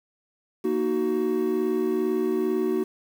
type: chord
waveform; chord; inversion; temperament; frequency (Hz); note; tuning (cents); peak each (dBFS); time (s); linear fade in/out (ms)
triangle; D# minor; second; just; 233.3 / 311.1 / 373.4; A#3 / D#4 / F#4; +2 / 0 / +16; -27 / -26 / -22; 0.64-2.84; 10
effects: 8-bit